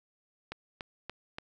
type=click train; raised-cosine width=0.3 ms; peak=-22 dBFS; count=4; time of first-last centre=0.52-1.385 s; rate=3.47 Hz; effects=none